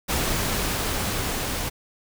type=noise with level ramp; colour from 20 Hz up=pink; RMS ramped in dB=-24 to -28 dBFS; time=0.08-1.7 s; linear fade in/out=20 ms; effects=none